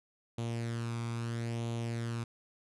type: tone with flanger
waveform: sawtooth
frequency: 116.54 Hz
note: A#2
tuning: in tune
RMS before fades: -36 dBFS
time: 0.38-2.24 s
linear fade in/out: 5 ms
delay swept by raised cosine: 0.29 to 0.86 ms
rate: 0.76 Hz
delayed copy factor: +0.55
effects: resampled to 24000 Hz